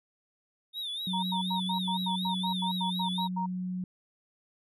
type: tone with vibrato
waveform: triangle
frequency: 3638 Hz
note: A#7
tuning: 43 cents flat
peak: -32 dBFS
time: 0.73-3.29 s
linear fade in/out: 50 ms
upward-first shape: sine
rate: 4.1 Hz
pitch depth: 110 cents each way
type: tone with pitch glide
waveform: sine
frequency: 185 to 182.77 Hz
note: F#3 to F#3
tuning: 0 to -21 cents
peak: -31 dBFS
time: 1.07-3.84 s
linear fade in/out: 2 ms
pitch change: -21 cents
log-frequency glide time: 2.41-2.92 s
type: tone bursts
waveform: sine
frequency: 932.3 Hz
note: A#5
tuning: in tune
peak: -30 dBFS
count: 13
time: 1.13-3.462 s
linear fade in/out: 10 ms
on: 100 ms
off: 86 ms
effects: none